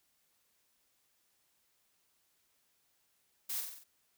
blue noise with echo, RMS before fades -38 dBFS, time 3.49-3.61 s, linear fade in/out 10 ms, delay 46 ms, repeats 5, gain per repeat -4 dB, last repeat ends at 3.84 s, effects white hiss -75 dBFS RMS until 4.17 s

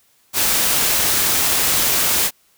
white noise, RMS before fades -17 dBFS, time 0.33-2.31 s, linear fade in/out 50 ms, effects white hiss -58 dBFS RMS until 2.57 s

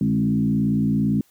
sine tone with frequency modulation, 207.3 Hz, G#3, 3 cents flat, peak -17 dBFS, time 0.01-1.21 s, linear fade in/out 2 ms, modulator 57.7 Hz, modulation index 1.2, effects white hiss -60 dBFS RMS until 1.3 s

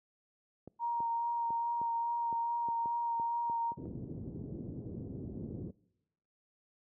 clicks, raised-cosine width 2 ms, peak -33 dBFS, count 11, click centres 0.676 / 1.004 / 1.505 / 1.815 / 2.327 / 2.686 / 2.858 / 3.198 / 3.498 / 3.719 / 3.856 s
sine tone with vibrato, 935 Hz, A#5, 5 cents sharp, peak -31 dBFS, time 0.79-3.75 s, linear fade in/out 50 ms, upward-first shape sine, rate 2.4 Hz, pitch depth 14 cents each way
pink low-pass noise, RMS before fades -39 dBFS, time 3.77-5.71 s, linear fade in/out 5 ms, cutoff 370 Hz, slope 24 dB/octave
effects noise-tail reverb RT60 0.9 s tail -23 dB re dry + high-pass 100 Hz 12 dB/octave

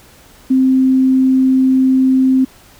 sine tone, 261.6 Hz, C4, in tune, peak -8 dBFS, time 0.5-2.45 s, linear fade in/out 10 ms, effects pink hiss -44 dBFS RMS until 2.79 s

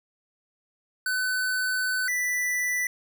square tone pair in turn, 1508 / 1977.7 Hz, F#6 / B6, +32 / +2 cents, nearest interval perfect fourth, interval 470 cents, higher second, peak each -25 dBFS, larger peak neither, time 1.06-2.08 / 2.08-2.87 s, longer first, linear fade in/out 2 ms, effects 11-bit

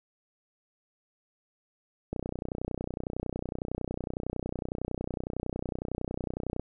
click train, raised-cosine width 2 ms, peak -19 dBFS, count 139, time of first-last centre 2.13-6.596 s, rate 30.9 Hz, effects none

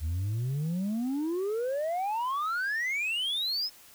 sine exponential sweep, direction up, 74.6 to 5274 Hz, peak -25 dBFS, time 0-3.7 s, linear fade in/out 50 ms, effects tanh soft clip ceiling -27 dBFS + white hiss -54 dBFS RMS until 3.94 s

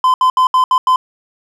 triangle tone bursts at uneven times, 1024 Hz, C6, 38 cents flat, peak -6 dBFS, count 6, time 0.04-0.14 / 0.21-0.3 / 0.37-0.47 / 0.54-0.64 / 0.71-0.78 / 0.87-0.96 s, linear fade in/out 2 ms, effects none

